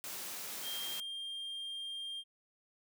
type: high-pass noise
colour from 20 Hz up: white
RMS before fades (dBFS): -43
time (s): 0.04-1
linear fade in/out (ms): 0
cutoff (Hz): 160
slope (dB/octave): 12
type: tone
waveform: triangle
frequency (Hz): 3200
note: G7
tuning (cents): +35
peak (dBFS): -38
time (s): 0.62-2.24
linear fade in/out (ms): 50
effects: none